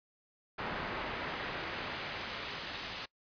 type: noise with band-pass filter sweep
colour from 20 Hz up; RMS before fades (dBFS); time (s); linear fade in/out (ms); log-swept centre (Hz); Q
brown; -40; 0.58-3.06; 10; 1500 to 4200; 0.8
effects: noise-tail reverb RT60 0.1 s tail -23 dB re dry + resampled to 11025 Hz